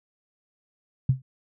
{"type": "tone with exponential decay", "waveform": "sine", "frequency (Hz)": 130.81, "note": "C3", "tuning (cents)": 0, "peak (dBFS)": -13, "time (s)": [1.09, 1.22], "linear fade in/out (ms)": 5, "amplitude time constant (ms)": 28, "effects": []}